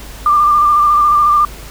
sine tone with vibrato, 1188 Hz, D6, 20 cents sharp, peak -7 dBFS, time 0.26-1.45 s, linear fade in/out 2 ms, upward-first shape square, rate 14 Hz, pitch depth 21 cents each way, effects added 50 Hz sine -31 dBFS peak until 1.7 s + pink hiss -34 dBFS RMS until 1.7 s

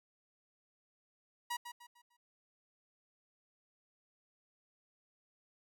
sawtooth tone with echo, 961 Hz, B5, 48 cents flat, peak -32 dBFS, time 1.5-1.57 s, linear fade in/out 10 ms, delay 150 ms, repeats 4, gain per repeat -9 dB, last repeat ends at 2.17 s, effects none

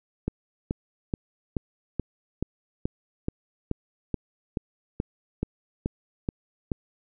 click train, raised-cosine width 3 ms, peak -13 dBFS, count 16, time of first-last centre 0.28-6.718 s, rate 2.33 Hz, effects none

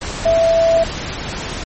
sine tone in noise, 661 Hz, E5, 5 cents sharp, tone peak -10 dBFS, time 0.25-0.84 s, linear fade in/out 10 ms, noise pink, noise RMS -25 dBFS, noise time 0.01-1.64 s, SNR +12 dB, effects MP3 32 kbps

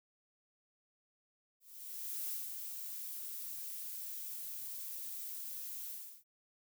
violet noise with ADSR envelope, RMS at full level -39 dBFS, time 1.6-6.24 s, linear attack 690 ms, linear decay 190 ms, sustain -5 dB, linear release 350 ms, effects none

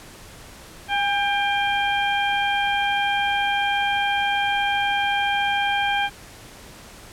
harmonic tone with a mistuned harmonic, 795 Hz, G5, 24 cents sharp, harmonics 1 / 2 / 3 / 4, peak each -22 / -25 / -27 / -28 dBFS, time 0.88-6.1 s, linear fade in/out 50 ms, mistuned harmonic 1, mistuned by +35 cents, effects pink hiss -43 dBFS RMS until 7.12 s + low-pass 12000 Hz 12 dB/octave

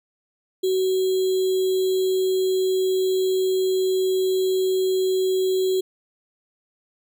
sine tone with sample-and-hold, 375.4 Hz, F#4, 25 cents sharp, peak -18 dBFS, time 0.63-5.81 s, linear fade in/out 10 ms, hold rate 3675 Hz, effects none

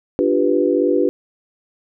sine chord, G dominant seventh, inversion second, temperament equal, 293.7 / 349.2 / 392 / 493.9 Hz, D4 / F4 / G4 / B4, 0 / 0 / 0 / 0 cents, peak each -19 dBFS, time 0.19-1.09 s, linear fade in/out 0 ms, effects none

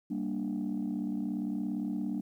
sine chord, G minor, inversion none, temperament equal, 196 / 233.1 / 293.7 Hz, G3 / Bb3 / D4, 0 / 0 / 0 cents, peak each -34 dBFS, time 0.1-2.21 s, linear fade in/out 10 ms, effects tanh soft clip ceiling -26 dBFS + 11-bit

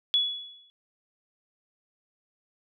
sine tone with exponential decay, 3393 Hz, G#7, 36 cents sharp, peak -18 dBFS, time 0.14-0.7 s, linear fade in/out 0 ms, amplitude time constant 120 ms, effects none

